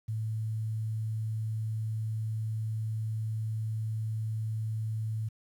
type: tone with quantisation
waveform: sine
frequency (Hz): 110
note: A2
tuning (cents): 0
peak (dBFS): -30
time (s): 0.08-5.29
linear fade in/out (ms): 10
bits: 10
effects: none